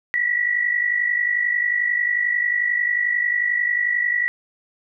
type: tone pair together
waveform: sine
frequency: 1900 / 1951.2 Hz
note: A#6 / B6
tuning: +33 / -21 cents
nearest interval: unison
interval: 46 cents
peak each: -24 / -19 dBFS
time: 0.14-4.28 s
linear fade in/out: 0 ms
effects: none